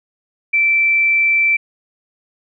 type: tone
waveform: sine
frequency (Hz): 2334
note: D7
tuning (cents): -11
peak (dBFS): -11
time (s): 0.53-1.57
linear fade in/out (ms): 10
effects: none